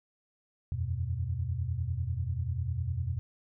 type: chord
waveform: sine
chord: E suspended second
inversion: none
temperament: equal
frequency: 82.41 / 92.5 / 123.47 Hz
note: E2 / F#2 / B2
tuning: 0 / 0 / 0 cents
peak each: -34 dBFS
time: 0.72-3.19 s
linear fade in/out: 0 ms
effects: none